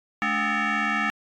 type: tone with frequency modulation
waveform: sine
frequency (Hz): 215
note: A3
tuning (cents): -40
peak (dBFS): -20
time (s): 0.22-1.1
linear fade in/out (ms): 0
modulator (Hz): 507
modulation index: 4.4
effects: tanh soft clip ceiling -19 dBFS + AAC 64 kbps